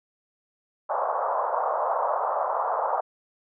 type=band-pass noise; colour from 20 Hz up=pink; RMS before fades=-26 dBFS; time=0.89-3.01 s; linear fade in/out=10 ms; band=550 to 1200 Hz; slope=48 dB/octave; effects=none